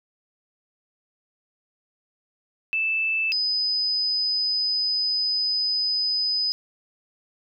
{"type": "tone pair in turn", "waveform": "sine", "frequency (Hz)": [2637, 5007], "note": ["E7", "D#8"], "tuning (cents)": [0, 10], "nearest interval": "major seventh", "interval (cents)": 1110, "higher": "second", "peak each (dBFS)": -21, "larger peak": "neither", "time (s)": [[2.73, 3.32], [3.32, 6.52]], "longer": "second", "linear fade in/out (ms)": 0, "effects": []}